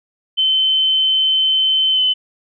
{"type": "tone with pitch glide", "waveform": "sine", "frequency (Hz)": [3071, 3034], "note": ["G7", "F#7"], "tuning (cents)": [-36, 43], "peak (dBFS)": -12, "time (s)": [0.37, 2.14], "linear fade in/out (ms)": 20, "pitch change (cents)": -21, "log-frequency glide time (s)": [1.92, 2.01], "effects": []}